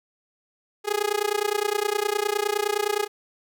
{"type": "tone with amplitude modulation", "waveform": "sawtooth", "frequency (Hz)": 415.1, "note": "G#4", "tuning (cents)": -1, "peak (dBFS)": -15, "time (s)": [0.84, 3.08], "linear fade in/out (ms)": 50, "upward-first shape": "sine", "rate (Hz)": 29.7, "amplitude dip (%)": 95, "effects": []}